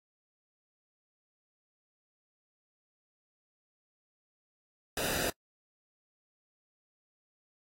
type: noise with comb filter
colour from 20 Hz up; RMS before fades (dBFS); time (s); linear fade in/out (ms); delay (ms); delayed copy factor
pink; -33; 4.97-5.3; 2; 0.92; -0.7
effects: noise-tail reverb RT60 0.1 s tail -26 dB re dry + AAC 48 kbps